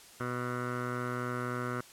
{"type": "tone with low-pass filter", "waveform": "15% pulse", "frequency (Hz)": 123.47, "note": "B2", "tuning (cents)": 0, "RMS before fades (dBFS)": -35, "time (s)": [0.2, 1.81], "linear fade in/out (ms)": 5, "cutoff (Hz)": 1500, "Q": 5.1, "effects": ["white hiss -54 dBFS RMS until 1.92 s", "low-pass 11000 Hz 12 dB/octave"]}